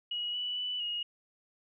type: tone with pitch steps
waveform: sine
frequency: 2906 / 2957 / 2976 / 2877 Hz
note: F#7 / F#7 / F#7 / F#7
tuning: -32 / -2 / +9 / -49 cents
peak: -32 dBFS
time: 0.11-1.03 s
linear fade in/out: 5 ms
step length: 230 ms
effects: none